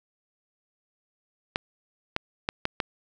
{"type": "clicks", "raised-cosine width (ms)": 0.3, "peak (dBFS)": -9, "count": 5, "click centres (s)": [1.559, 2.164, 2.489, 2.654, 2.802], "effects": []}